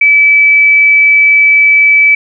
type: tone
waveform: sine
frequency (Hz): 2302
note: D7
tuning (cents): -35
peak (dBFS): -3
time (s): 0.01-2.15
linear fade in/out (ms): 5
effects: none